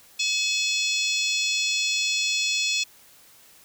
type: harmonic tone with a mistuned harmonic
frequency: 856 Hz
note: A5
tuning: 48 cents flat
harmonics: 3 / 4 / 5 / 6 / 7 / 8 / 9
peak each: -26 / -28 / -30 / -32 / -33 / -34 / -35 dBFS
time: 0.19-2.84 s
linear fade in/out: 10 ms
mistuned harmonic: 7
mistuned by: -75 cents
effects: white hiss -53 dBFS RMS until 3.64 s